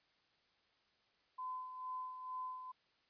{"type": "tone with tremolo", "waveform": "sine", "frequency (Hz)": 1019, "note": "C6", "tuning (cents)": -46, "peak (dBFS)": -40, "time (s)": [1.38, 2.72], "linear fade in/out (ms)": 10, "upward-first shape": "sine", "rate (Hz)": 2.2, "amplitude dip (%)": 55, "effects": ["white hiss -75 dBFS RMS until 3.09 s", "resampled to 11025 Hz"]}